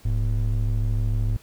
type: ring-modulated tone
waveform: triangle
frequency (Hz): 73.42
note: D2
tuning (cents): 0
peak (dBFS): -15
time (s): 0.05-1.37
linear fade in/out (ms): 5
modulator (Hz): 33.4
effects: pink hiss -53 dBFS RMS until 1.42 s